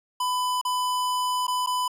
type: tone with dropouts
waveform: square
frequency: 1000 Hz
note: B5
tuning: 21 cents sharp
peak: -24 dBFS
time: 0.2-1.88 s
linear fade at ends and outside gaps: 5 ms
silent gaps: 0.614-0.65 / 1.469-1.479 / 1.663-1.671 s
effects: resampled to 32000 Hz